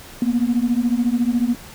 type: beating tone pair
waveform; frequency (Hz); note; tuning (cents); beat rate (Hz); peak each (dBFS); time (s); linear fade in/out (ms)
sine; 233.1 / 247.1; A#3 / B3; 0 / +1; 14; -18; 0.22-1.55; 2
effects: tanh soft clip ceiling -10 dBFS + pink hiss -40 dBFS RMS until 1.74 s